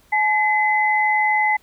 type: tone pair together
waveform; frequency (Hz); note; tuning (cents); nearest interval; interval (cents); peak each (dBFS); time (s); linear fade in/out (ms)
sine; 851.8 / 2033; G#5 / B6; +44 / +50; octave + minor third; 1506; -18; 0.12-1.57; 10
effects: pink hiss -56 dBFS RMS until 1.62 s